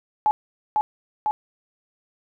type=tone with echo; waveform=sine; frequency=851 Hz; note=G#5; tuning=42 cents sharp; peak=-15 dBFS; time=0.26-0.31 s; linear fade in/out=0 ms; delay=500 ms; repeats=2; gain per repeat=-2 dB; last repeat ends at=1.31 s; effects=none